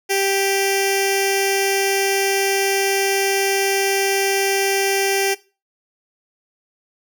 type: tone with notch filter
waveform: 10% pulse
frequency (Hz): 392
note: G4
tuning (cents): 0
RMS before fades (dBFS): -19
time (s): 0.09-5.35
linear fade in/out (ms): 20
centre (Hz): 1200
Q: 0.84
effects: noise-tail reverb RT60 0.3 s tail -18 dB re dry